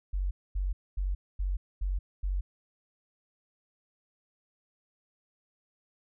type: tone bursts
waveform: sine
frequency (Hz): 47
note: F#1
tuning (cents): +28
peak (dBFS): -27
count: 6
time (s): 0.13-2.41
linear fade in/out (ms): 10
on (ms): 180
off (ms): 240
effects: none